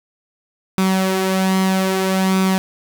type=tone with flanger; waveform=sawtooth; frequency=189.4 Hz; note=F#3; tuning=41 cents sharp; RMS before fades=-17 dBFS; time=0.78-2.58 s; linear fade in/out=0 ms; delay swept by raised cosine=0.82 to 4.32 ms; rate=0.62 Hz; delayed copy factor=+0.5; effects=none